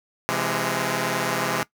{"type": "chord", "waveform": "5% pulse", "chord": "C augmented", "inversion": "none", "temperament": "equal with one note detuned", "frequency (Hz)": [130.81, 168.28, 207.7], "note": ["C3", "E3", "G#3"], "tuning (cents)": [0, 36, 0], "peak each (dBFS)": -16, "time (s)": [0.29, 1.63], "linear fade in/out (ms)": 0, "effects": ["noise-tail reverb RT60 0.1 s tail -19 dB re dry"]}